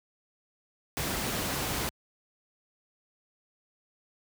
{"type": "noise", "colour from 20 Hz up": "pink", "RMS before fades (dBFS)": -31, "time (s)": [0.97, 1.89], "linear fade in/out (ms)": 0, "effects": ["high-pass 60 Hz 12 dB/octave"]}